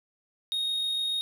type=tone with amplitude modulation; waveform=triangle; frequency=3729 Hz; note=A#7; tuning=in tune; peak=-24 dBFS; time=0.52-1.21 s; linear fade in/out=0 ms; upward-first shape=sine; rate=47 Hz; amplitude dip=25%; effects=none